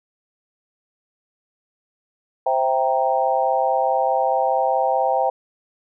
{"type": "chord", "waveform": "sine", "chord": "C dominant seventh", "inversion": "none", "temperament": "equal", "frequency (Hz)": [523.3, 659.3, 784, 932.3], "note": ["C5", "E5", "G5", "Bb5"], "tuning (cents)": [0, 0, 0, 0], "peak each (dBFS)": [-22, -23, -20, -25], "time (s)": [2.46, 5.3], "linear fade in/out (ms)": 5, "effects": []}